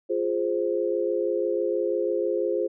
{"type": "chord", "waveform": "sine", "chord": "F minor", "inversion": "none", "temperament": "equal", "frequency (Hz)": [349.2, 415.3, 523.3], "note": ["F4", "Ab4", "C5"], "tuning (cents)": [0, 0, 0], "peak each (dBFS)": -27, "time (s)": [0.09, 2.68], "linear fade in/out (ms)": 20, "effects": []}